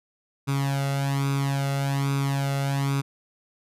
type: tone with flanger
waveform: sawtooth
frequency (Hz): 138.59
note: C#3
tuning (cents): 0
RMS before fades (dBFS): -25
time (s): 0.47-3.02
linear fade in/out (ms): 20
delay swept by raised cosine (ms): 0.81 to 1.47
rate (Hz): 1.2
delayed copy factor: +0.75
effects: resampled to 32000 Hz